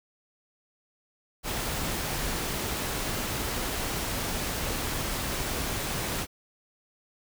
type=noise; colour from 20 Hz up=pink; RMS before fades=-31 dBFS; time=1.43-6.27 s; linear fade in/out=50 ms; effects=none